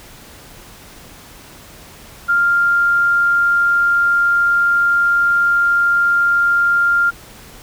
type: tone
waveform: sine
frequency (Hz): 1396.9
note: F6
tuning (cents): 0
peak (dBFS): -11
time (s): 2.28-7.11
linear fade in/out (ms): 20
effects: pink hiss -40 dBFS RMS until 7.62 s